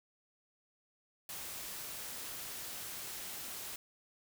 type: noise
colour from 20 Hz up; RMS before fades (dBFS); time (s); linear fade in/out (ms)
white; -44; 1.29-3.76; 2
effects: none

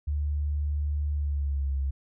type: tone with pitch glide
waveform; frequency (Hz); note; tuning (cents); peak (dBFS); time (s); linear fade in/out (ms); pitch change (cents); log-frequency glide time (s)
sine; 73.42 to 68.11; D2 to C#2; 0 to -30; -25; 0.07-1.91; 10; -130; 1.14-1.76
effects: none

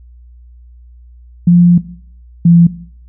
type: tone pair in turn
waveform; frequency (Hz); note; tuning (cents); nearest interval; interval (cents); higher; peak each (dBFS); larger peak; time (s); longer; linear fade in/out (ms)
sine; 174.61 / 170.42; F3 / F3; 0 / -42; unison; 42; first; -3; neither; 1.47-1.78 / 2.45-2.67; first; 5
effects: noise-tail reverb RT60 0.6 s tail -17 dB re dry + added 60 Hz sine -36 dBFS peak until 3.08 s

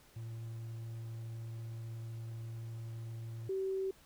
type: tone pair in turn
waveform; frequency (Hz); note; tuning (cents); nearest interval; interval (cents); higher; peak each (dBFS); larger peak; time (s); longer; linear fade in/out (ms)
triangle / sine; 114 / 383.4; A#2 / G4; -38 / -38; octave + major sixth; 2100; second; -39 / -33; second; 0.16-3.49 / 3.49-3.91; first; 5
effects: pink hiss -63 dBFS RMS until 4.05 s

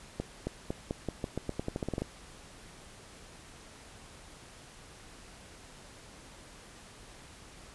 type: accelerating click train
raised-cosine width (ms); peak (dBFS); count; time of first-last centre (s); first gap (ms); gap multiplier
2; -19; 16; 0.2-2.02; 270; 0.87
effects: pink hiss -52 dBFS RMS until 7.74 s + resampled to 24000 Hz

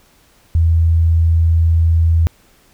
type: tone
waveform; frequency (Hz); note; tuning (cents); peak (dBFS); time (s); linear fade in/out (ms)
sine; 82.41; E2; 0; -9; 0.55-2.27; 0
effects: pink hiss -52 dBFS RMS until 2.73 s

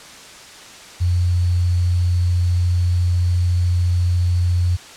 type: tone with sample-and-hold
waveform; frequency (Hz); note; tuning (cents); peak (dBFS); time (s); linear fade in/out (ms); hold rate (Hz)
sine; 88.6; F2; +25; -14; 1-4.77; 20; 4410
effects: white hiss -39 dBFS RMS until 4.96 s + low-pass 7000 Hz 12 dB/octave

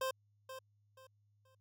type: tone with echo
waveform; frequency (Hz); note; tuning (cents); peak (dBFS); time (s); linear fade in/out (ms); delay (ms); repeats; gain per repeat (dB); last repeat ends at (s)
25% pulse; 524; C5; +2; -31; 0.01-0.11; 5; 480; 3; -11; 1.55
effects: added 103 Hz sine -70 dBFS peak until 1.6 s

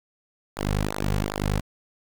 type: tone with flanger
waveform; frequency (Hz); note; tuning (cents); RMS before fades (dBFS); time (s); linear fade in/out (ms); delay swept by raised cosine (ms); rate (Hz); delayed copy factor
sawtooth; 50.7; G#1; -41; -26; 0.56-1.61; 20; 0.33 to 3.33; 2.6; -1
effects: 9-bit

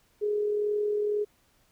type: tone with amplitude modulation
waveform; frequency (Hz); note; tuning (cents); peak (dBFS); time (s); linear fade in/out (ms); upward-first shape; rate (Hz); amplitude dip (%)
sine; 417.2; G#4; +8; -23; 0.21-1.25; 20; sine; 42; 35
effects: pink hiss -66 dBFS RMS until 1.71 s

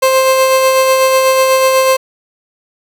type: tone with tremolo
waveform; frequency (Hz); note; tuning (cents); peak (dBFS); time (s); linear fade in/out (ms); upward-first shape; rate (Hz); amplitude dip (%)
30% pulse; 525; C5; +6; -4; 0.02-1.97; 10; sine; 8.1; 30
effects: none

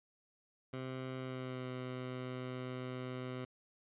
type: tone with pitch glide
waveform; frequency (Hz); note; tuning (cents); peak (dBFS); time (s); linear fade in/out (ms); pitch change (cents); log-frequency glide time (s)
15% pulse; 130 to 127.32; C3 to C3; -11 to -47; -34; 0.73-3.45; 5; -36; 1.19-1.69
effects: resampled to 8000 Hz

